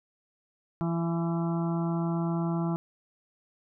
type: harmonic tone with a mistuned harmonic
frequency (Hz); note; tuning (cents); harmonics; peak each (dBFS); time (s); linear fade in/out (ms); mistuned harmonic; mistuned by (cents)
167.8; E3; +31; 1 / 2 / 4 / 5 / 6 / 7 / 8; -27 / -33 / -39 / -41 / -43 / -44 / -45; 0.81-2.76; 0; 7; -20
effects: none